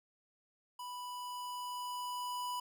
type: tone with level ramp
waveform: square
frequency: 987.8 Hz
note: B5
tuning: in tune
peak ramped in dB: -43 to -37 dBFS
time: 0.79-2.6 s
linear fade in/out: 5 ms
effects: none